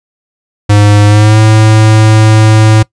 square tone with pitch glide, 103.4 to 108.98 Hz, G#2 to A2, -7 to -16 cents, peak -3 dBFS, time 0.69-2.83 s, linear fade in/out 10 ms, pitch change +91 cents, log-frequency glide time 1.06-1.39 s, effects noise-tail reverb RT60 0.1 s tail -22 dB re dry + resampled to 22050 Hz

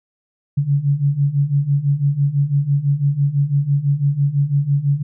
sine beating tone pair, 138.59 / 144.59 Hz, C#3 / D3, 0 / -27 cents, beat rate 6 Hz, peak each -19 / -16 dBFS, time 0.57-5.03 s, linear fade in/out 10 ms, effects none

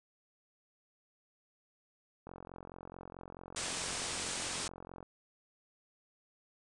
click train, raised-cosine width 1 ms, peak -33 dBFS, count 124, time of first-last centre 2.27-5.028 s, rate 44.6 Hz
white low-pass noise, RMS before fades -39 dBFS, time 3.56-4.68 s, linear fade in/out 5 ms, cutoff 9500 Hz, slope 96 dB/octave
effects none

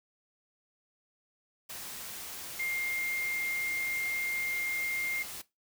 sine tone in noise, 2116 Hz, C7, 19 cents sharp, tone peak -31 dBFS, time 2.59-5.23 s, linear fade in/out 10 ms, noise white, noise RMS -42 dBFS, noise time 1.69-5.42 s, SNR +8 dB, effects noise-tail reverb RT60 0.2 s tail -18 dB re dry

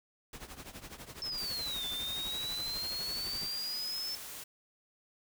pink noise with tremolo, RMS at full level -44 dBFS, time 0.33-3.48 s, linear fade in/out 2 ms, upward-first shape triangle, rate 12 Hz, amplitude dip 85%
sine exponential two-way sweep, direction down then up, 5320 to 3520 to 5320 Hz, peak -35 dBFS, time 1.22-4.15 s, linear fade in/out 0 ms, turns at 1.86 s
white noise, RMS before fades -45 dBFS, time 1.37-4.44 s, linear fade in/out 10 ms
effects none

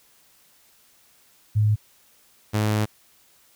sine / sawtooth tone pair in turn, 106.2 / 106.64 Hz, G#2 / G#2, +39 / +46 cents, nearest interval unison, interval 7 cents, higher second, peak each -16 dBFS, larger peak neither, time 1.55-1.76 / 2.53-2.86 s, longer second, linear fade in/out 20 ms, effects white hiss -58 dBFS RMS until 3.55 s

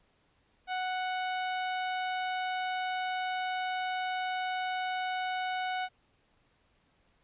sawtooth tone, 740 Hz, F#5, in tune, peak -27 dBFS, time 0.67-5.89 s, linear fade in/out 50 ms, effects pink hiss -70 dBFS RMS until 7.23 s + resampled to 8000 Hz

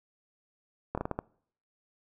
slowing click train, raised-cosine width 1 ms, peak -17 dBFS, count 6, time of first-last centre 0.95-1.19 s, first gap 26 ms, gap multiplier 1.31, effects noise-tail reverb RT60 0.6 s tail -24 dB re dry

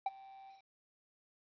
triangle tone with ADSR envelope, 778 Hz, G5, 13 cents flat, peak -27 dBFS, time 0.06-0.63 s, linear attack 4 ms, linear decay 28 ms, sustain -23 dB, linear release 140 ms, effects resampled to 11025 Hz + 11-bit

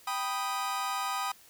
40% pulse chord, G augmented, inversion none, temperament equal, 784 / 987.8 / 1244.5 Hz, G5 / B5 / D#6, 0 / 0 / 0 cents, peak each -35 / -35 / -33 dBFS, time 0.07-1.32 s, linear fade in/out 5 ms, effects white hiss -57 dBFS RMS until 1.49 s

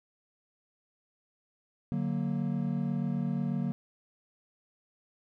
triangle chord, D augmented, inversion none, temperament equal, 146.83 / 185 / 233.1 Hz, D3 / F#3 / A#3, 0 / 0 / 0 cents, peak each -31 dBFS, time 1.92-3.72 s, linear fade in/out 0 ms, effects none

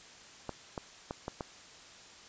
clicks, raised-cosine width 1 ms, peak -22 dBFS, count 5, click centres 0.493 / 0.778 / 1.109 / 1.281 / 1.408 s, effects white hiss -53 dBFS RMS until 2.28 s + resampled to 16000 Hz

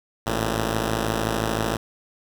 5% pulse tone pair together, 53.43 / 112.8 Hz, G#1 / A2, +50 / +44 cents, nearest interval octave + minor second, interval 1294 cents, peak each -14 dBFS, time 0.26-1.77 s, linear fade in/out 5 ms, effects none

